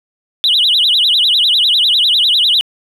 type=tone with vibrato; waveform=sine; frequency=3383 Hz; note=G#7; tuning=31 cents sharp; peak=-7 dBFS; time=0.44-2.61 s; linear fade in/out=0 ms; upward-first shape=sine; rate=10 Hz; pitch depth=290 cents each way; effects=tanh soft clip ceiling -5 dBFS + 8-bit